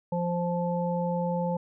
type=harmonic tone; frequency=174.4 Hz; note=F3; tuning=2 cents flat; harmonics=1 / 3 / 5; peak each=-28 / -30 / -33 dBFS; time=0.12-1.57 s; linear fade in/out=5 ms; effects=none